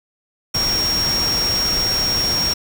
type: tone in noise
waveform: sine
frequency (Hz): 5570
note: F8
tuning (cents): -5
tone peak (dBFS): -17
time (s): 0.54-2.54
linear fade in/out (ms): 10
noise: pink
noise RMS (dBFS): -25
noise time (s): 0.54-2.54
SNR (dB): +5
effects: none